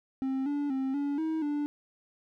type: tone with pitch steps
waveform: triangle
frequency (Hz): 265.6 / 288.5 / 265.7 / 285 / 318.4 / 292.8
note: C4 / D4 / C4 / C#4 / D#4 / D4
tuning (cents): +26 / -31 / +27 / +48 / +40 / -5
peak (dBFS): -26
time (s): 0.22-1.66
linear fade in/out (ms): 0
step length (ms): 240
effects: none